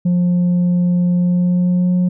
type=tone with pitch glide; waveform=sine; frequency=177.1 to 180.09 Hz; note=F3 to F#3; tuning=+24 to -47 cents; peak=-9 dBFS; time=0.05-2.09 s; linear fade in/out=10 ms; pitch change=+29 cents; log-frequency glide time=1.14-1.94 s; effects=tanh soft clip ceiling -11 dBFS